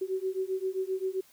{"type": "beating tone pair", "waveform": "sine", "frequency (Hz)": [374.6, 382.2], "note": ["F#4", "G4"], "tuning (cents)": [21, -44], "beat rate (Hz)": 7.6, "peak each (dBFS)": [-32, -32], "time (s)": [0.01, 1.21], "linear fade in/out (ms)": 10, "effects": ["white hiss -60 dBFS RMS until 1.32 s"]}